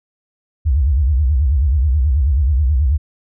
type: tone with vibrato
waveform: sine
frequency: 69.3 Hz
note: C#2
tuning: in tune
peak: -11 dBFS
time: 0.65-2.98 s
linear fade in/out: 20 ms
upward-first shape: sine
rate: 9.3 Hz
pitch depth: 240 cents each way
effects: none